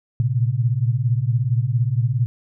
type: tone cluster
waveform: sine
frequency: 115.3 / 119.7 / 132.6 Hz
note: A#2 / A#2 / C3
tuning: -19 / +46 / +23 cents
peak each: -19 / -27 / -21 dBFS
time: 0.2-2.26 s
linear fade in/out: 0 ms
effects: none